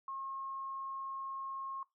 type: tone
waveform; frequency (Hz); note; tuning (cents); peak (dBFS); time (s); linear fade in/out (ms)
sine; 1079; C#6; -47; -39; 0.08-1.83; 2
effects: noise-tail reverb RT60 0.2 s tail -20 dB re dry